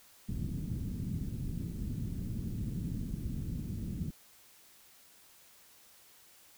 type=low-pass noise; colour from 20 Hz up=white; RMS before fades=-37 dBFS; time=0.28-4.11 s; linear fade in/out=10 ms; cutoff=210 Hz; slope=24 dB/octave; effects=white hiss -60 dBFS RMS until 6.57 s